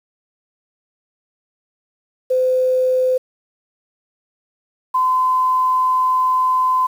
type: tone pair in turn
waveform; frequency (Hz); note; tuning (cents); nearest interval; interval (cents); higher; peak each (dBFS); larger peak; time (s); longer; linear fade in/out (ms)
sine; 512 / 1023.4; C5 / C6; -38 / -39; octave; 1199; second; -13; neither; 2.3-3.18 / 4.94-6.87; second; 10
effects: 7-bit